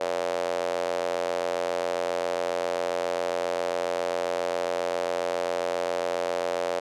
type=tone with high-pass filter; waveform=square; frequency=43.7 Hz; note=F1; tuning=2 cents sharp; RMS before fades=-28 dBFS; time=0-6.8 s; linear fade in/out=10 ms; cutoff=550 Hz; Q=4.3; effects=low-pass 8000 Hz 12 dB/octave